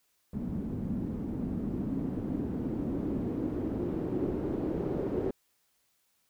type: noise with low-pass filter sweep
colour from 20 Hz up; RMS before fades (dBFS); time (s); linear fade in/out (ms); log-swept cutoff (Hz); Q
white; -33; 0.33-5.31; 5; 210 to 380; 2.6
effects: white hiss -73 dBFS RMS until 6.29 s